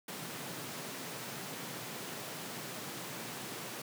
pink high-pass noise, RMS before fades -43 dBFS, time 0.08-3.82 s, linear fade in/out 5 ms, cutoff 120 Hz, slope 48 dB/octave, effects none

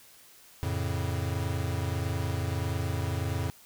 square chord, F augmented, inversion none, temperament equal with one note detuned, 88.42 / 110 / 138.59 Hz, F2 / A2 / C#3, +22 / 0 / 0 cents, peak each -32 / -34 / -36 dBFS, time 0.63-3.5 s, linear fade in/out 0 ms, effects white hiss -55 dBFS RMS until 3.65 s

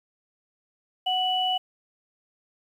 sine tone pair together, 741 / 2955 Hz, F#5 / F#7, +2 / -3 cents, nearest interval 2 octaves, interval 2395 cents, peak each -25 dBFS, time 1.06-1.58 s, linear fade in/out 10 ms, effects 9-bit

